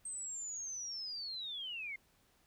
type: linear sweep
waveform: sine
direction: down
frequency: 8372 to 2093 Hz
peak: -40 dBFS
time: 0.05-1.96 s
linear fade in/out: 5 ms
effects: pink hiss -71 dBFS RMS until 2.46 s